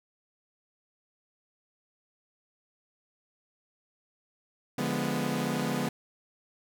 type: chord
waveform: sawtooth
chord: D diminished seventh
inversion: none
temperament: equal with one note detuned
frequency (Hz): 145.57 / 174.61 / 207.7 / 246.9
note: D3 / F3 / Ab3 / Cb4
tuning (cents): -15 / 0 / 0 / 0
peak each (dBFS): -31 / -31 / -30 / -28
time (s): 4.78-5.89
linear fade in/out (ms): 5
effects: none